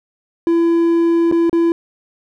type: tone with dropouts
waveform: triangle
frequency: 336 Hz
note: E4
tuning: 33 cents sharp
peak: -9 dBFS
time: 0.47-1.72 s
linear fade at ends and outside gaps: 1 ms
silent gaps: 1.314-1.323 / 1.496-1.529 s
effects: none